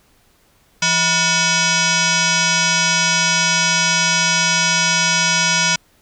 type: tone with frequency modulation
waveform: sine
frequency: 1780 Hz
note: A6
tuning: 20 cents sharp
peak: -13 dBFS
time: 0.82-5.76 s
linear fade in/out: 5 ms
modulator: 806 Hz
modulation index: 6
effects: pink hiss -56 dBFS RMS until 6.01 s